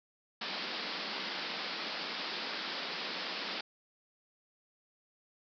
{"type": "band-pass noise", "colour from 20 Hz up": "white", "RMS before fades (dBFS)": -39, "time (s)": [0.41, 3.61], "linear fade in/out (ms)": 5, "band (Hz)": [170, 5100], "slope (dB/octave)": 96, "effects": []}